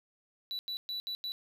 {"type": "tone bursts at uneven times", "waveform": "triangle", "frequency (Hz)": 3951, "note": "B7", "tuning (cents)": 0, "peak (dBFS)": -33, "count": 5, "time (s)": [[0.51, 0.59], [0.68, 0.77], [0.89, 1], [1.07, 1.15], [1.24, 1.32]], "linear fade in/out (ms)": 0, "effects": []}